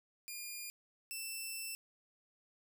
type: tone pair in turn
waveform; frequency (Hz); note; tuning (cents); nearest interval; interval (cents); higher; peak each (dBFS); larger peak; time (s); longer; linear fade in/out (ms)
10% pulse; 2418 / 2667; D7 / E7; +50 / +20; major second; 170; second; -34 / -32; second; 0.28-0.7 / 1.11-1.75; second; 0
effects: none